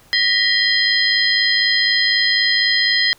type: tone cluster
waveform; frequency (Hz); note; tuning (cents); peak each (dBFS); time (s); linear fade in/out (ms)
sine; 1873 / 1977 / 3205 / 4155 / 5040; A#6 / B6 / G7 / C8 / D#8; +8 / +1 / +38 / -13 / +21; -20; 0.13-3.13; 0
effects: pink hiss -50 dBFS RMS until 3.18 s